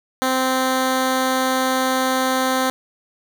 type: tone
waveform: 10% pulse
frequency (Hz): 260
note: C4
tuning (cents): -11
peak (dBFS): -9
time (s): 0.22-2.7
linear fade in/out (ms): 0
effects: 8-bit